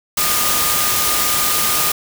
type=tone in noise; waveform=sine; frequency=1219 Hz; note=D#6; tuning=36 cents flat; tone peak=-24 dBFS; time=0.17-1.92 s; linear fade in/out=5 ms; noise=white; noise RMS=-17 dBFS; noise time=0.17-1.92 s; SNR=-10 dB; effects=none